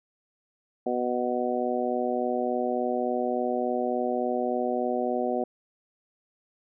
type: harmonic tone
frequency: 123.47 Hz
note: B2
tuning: in tune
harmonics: 2 / 3 / 4 / 5 / 6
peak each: -31 / -31 / -31 / -31 / -31 dBFS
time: 0.86-5.44 s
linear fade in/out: 5 ms
effects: none